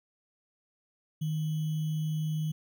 sine tone with sample-and-hold, 155.56 Hz, D#3, in tune, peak -28 dBFS, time 1.21-2.52 s, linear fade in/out 10 ms, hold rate 3150 Hz, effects none

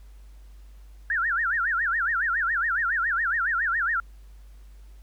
sine tone with vibrato, 1590 Hz, G6, 24 cents sharp, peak -22 dBFS, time 1.1-4 s, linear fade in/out 2 ms, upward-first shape sine, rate 7.2 Hz, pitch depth 290 cents each way, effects added 50 Hz sine -44 dBFS peak until 5.02 s + pink hiss -63 dBFS RMS until 5.02 s

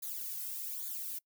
violet noise with flanger, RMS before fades -40 dBFS, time 0.02-1.19 s, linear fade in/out 10 ms, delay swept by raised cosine 0.36 to 1.76 ms, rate 1.2 Hz, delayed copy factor -1, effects noise-tail reverb RT60 0.1 s tail -25 dB re dry

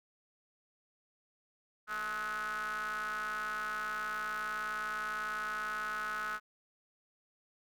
square ring-modulated tone, 103.83 Hz, G#2, in tune, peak -33 dBFS, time 1.87-6.4 s, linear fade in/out 50 ms, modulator 1380 Hz, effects none

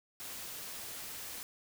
white noise, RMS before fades -44 dBFS, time 0.2-1.43 s, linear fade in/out 0 ms, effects none

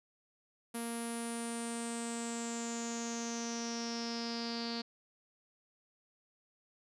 sawtooth tone with low-pass filter sweep, 233.1 Hz, A#3, in tune, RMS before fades -39 dBFS, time 0.74-4.82 s, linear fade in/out 10 ms, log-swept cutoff 11000 to 4500 Hz, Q 9.5, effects none

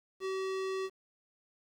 square tone, 381.3 Hz, G4, 48 cents flat, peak -34 dBFS, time 0.2-0.9 s, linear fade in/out 50 ms, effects low-pass 6000 Hz 12 dB/octave + 10-bit

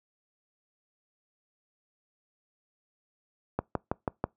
click train, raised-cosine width 1 ms, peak -13 dBFS, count 5, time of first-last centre 3.59-4.24 s, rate 6.15 Hz, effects noise-tail reverb RT60 0.2 s tail -25 dB re dry + high-pass 60 Hz 12 dB/octave

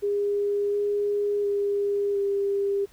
sine tone with pitch steps, 406.9 / 409.9 / 404.4 / 399.1 Hz, G#4 / G#4 / G#4 / G4, -35 / -23 / -46 / +31 cents, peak -22 dBFS, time 0.02-2.86 s, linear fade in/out 20 ms, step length 710 ms, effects pink hiss -57 dBFS RMS until 2.92 s

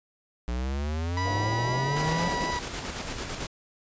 square exponential sweep, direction up, 58.6 to 177.4 Hz, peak -28 dBFS, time 0.48-2.28 s, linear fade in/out 0 ms
30% pulse tone with vibrato, 977 Hz, B5, 19 cents flat, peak -26 dBFS, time 1.17-2.59 s, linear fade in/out 2 ms, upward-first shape sine, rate 4 Hz, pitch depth 11 cents each way
white low-pass noise, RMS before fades -35 dBFS, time 1.25-2.51 s, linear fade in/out 5 ms, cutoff 810 Hz, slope 48 dB/octave
pink noise with tremolo, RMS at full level -33 dBFS, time 1.96-3.47 s, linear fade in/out 5 ms, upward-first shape square, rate 9 Hz, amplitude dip 35%
effects resampled to 16000 Hz

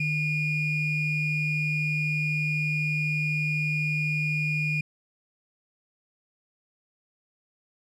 triangle ring-modulated tone, 1292 Hz, E6, 35 cents flat, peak -18 dBFS, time 0-4.81 s, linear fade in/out 5 ms, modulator 1140 Hz, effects tanh soft clip ceiling -18 dBFS

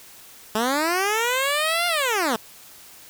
10% pulse linear two-way sweep, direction up then down, 209.5 to 709 to 209.5 Hz, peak -12 dBFS, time 0.55-2.36 s, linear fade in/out 2 ms, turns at 1.87 s, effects white hiss -46 dBFS RMS until 3.09 s

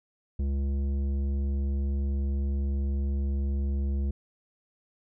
triangle tone with tanh clipping, 69.3 Hz, C#2, in tune, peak -27 dBFS, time 0.39-4.11 s, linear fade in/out 5 ms, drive 15 dB, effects none

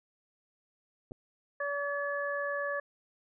clicks, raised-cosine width 2 ms, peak -35 / -28 dBFS, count 2, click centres 1.111 / 1.119 s
harmonic tone, 571 Hz, D5, 49 cents flat, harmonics 1 / 2 / 3, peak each -34 / -38 / -35 dBFS, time 1.6-2.8 s, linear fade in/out 5 ms
effects none

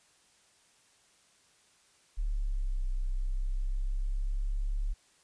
sine exponential two-way sweep, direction down then up, 37 to 31.73 to 35.4 Hz, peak -28 dBFS, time 2.17-4.94 s, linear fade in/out 20 ms, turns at 2.86 s, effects white hiss -65 dBFS RMS until 5.23 s + resampled to 22050 Hz

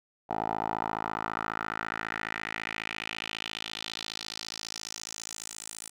10% pulse tone with band-pass filter sweep, 54.6 Hz, A1, 13 cents flat, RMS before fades -36 dBFS, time 0.29-5.9 s, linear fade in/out 20 ms, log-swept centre 750 to 9000 Hz, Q 2.7, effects none

